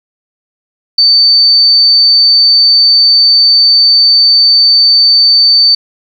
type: tone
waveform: sine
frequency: 4560 Hz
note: C#8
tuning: 48 cents sharp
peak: -3 dBFS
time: 0.98-5.75 s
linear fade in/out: 5 ms
effects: 7-bit